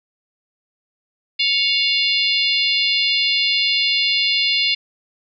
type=harmonic tone with a mistuned harmonic; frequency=698.5 Hz; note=F5; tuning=in tune; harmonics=3 / 4 / 5 / 6 / 7; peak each=-22 / -21 / -22 / -21 / -24 dBFS; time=1.39-4.75 s; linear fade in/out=10 ms; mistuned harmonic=3; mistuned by=+87 cents; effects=none